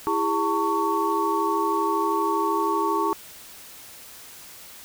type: tone cluster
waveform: sine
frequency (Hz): 332 / 404.7 / 899 / 1117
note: E4 / G#4 / A5 / C#6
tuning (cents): +12 / -45 / +37 / +13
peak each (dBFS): -27 / -27 / -26 / -25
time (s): 0.07-3.13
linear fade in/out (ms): 0
effects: white hiss -44 dBFS RMS until 4.84 s